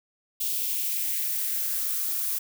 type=noise with high-pass filter sweep; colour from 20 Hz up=violet; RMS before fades=-28 dBFS; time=0.4-2.39 s; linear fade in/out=10 ms; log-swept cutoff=3100 to 970 Hz; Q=2.3; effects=none

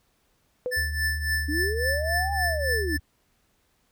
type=tone with exponential decay; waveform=sine; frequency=500 Hz; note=B4; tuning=21 cents sharp; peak=-23 dBFS; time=0.66-0.92 s; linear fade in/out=0 ms; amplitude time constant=55 ms
type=tone with tremolo; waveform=square; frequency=1760 Hz; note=A6; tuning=in tune; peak=-23 dBFS; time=0.71-2.98 s; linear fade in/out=20 ms; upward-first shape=triangle; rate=3.6 Hz; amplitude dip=85%
type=tone; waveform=sine; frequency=75.5 Hz; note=D2; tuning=48 cents sharp; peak=-28 dBFS; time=0.76-3 s; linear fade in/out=20 ms
type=linear two-way sweep; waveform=sine; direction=up then down; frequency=280 to 806 to 280 Hz; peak=-27 dBFS; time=1.48-2.97 s; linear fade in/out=10 ms; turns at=2.33 s
effects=pink hiss -68 dBFS RMS until 3.91 s

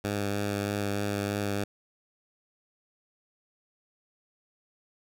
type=tone with vibrato; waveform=10% pulse; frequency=101.6 Hz; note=G#2; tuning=38 cents flat; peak=-20 dBFS; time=0.04-1.64 s; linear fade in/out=5 ms; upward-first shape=sine; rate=3.2 Hz; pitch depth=14 cents each way; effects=none

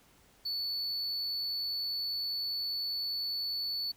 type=tone; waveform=triangle; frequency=4455 Hz; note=C#8; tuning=8 cents sharp; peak=-31 dBFS; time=0.45-3.92 s; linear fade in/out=10 ms; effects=pink hiss -63 dBFS RMS until 3.96 s

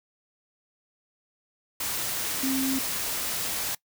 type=tone in noise; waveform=sine; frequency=265.9 Hz; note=C4; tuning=28 cents sharp; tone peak=-25 dBFS; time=2.43-2.79 s; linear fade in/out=5 ms; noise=white; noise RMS=-30 dBFS; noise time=1.8-3.75 s; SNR=+2 dB; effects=noise-tail reverb RT60 0.1 s tail -22 dB re dry

